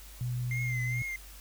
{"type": "tone with pitch glide", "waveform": "sine", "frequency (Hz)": [123.1, 122.11], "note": ["B2", "B2"], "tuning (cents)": [-5, -19], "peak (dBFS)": -30, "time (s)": [0.21, 1.02], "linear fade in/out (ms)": 0, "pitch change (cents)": -14, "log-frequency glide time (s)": [0.74, 0.82]}
{"type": "tone with vibrato", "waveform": "triangle", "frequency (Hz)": 2093, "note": "C7", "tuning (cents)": 0, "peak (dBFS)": -32, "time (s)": [0.51, 1.16], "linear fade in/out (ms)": 2, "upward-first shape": "triangle", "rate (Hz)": 2.4, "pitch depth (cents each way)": 64}
{"effects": ["added 50 Hz sine -48 dBFS peak until 1.4 s", "white hiss -52 dBFS RMS until 1.4 s"]}